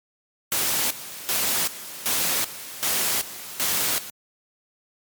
white noise with tremolo, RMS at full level -23 dBFS, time 0.52-4.1 s, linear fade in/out 0 ms, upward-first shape square, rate 1.3 Hz, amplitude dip 80%, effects high-pass 100 Hz 12 dB/octave + MP3 96 kbps

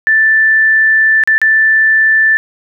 sine tone with dropouts, 1764 Hz, A6, 4 cents sharp, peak -6 dBFS, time 0.07-2.37 s, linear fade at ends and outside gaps 0 ms, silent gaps 1.237-1.275 / 1.38-1.416 s, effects none

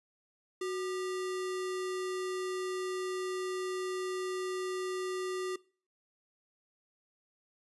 sine tone with sample-and-hold, 370 Hz, F#4, in tune, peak -32 dBFS, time 0.61-5.56 s, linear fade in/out 5 ms, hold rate 1575 Hz, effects noise-tail reverb RT60 0.4 s tail -22 dB re dry + resampled to 24000 Hz

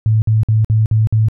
sine tone bursts, 109.6 Hz, A2, 6 cents flat, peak -9 dBFS, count 6, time 0.06-1.285 s, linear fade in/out 0 ms, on 160 ms, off 53 ms, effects none

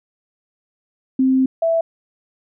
sine tone pair in turn, 262 / 660.2 Hz, C4 / E5, +2 / +2 cents, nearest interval octave + major third, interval 1600 cents, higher second, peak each -12 / -14 dBFS, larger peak first, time 1.19-1.46 / 1.62-1.81 s, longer first, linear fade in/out 5 ms, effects none

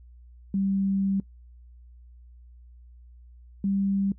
sine tone pair in turn, 195.2 / 196.78 Hz, G3 / G3, -7 / +7 cents, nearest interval unison, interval 14 cents, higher second, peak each -22 dBFS, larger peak neither, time 0.54-1.2 / 3.64-4.12 s, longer first, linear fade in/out 2 ms, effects noise-tail reverb RT60 0.1 s tail -21 dB re dry + added 60 Hz sine -47 dBFS peak until 4.18 s

